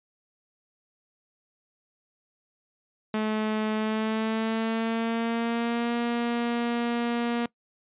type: tone with pitch glide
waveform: sawtooth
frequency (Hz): 216 to 236.9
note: A3 to A#3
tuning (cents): -32 to +28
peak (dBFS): -21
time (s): 3.14-7.46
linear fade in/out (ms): 2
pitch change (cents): +160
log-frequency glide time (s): 3.74-5.94
effects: noise-tail reverb RT60 0.1 s tail -22 dB re dry + resampled to 8000 Hz